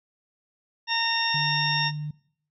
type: harmonic tone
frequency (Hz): 918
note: A#5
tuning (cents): -27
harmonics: 1 / 2 / 3 / 4 / 6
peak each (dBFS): -29 / -29 / -29 / -29 / -29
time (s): 0.87-1.92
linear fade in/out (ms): 50
type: tone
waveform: sine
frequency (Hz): 150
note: D3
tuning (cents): +37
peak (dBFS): -29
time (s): 1.34-2.11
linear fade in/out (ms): 5
effects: noise-tail reverb RT60 0.6 s tail -21 dB re dry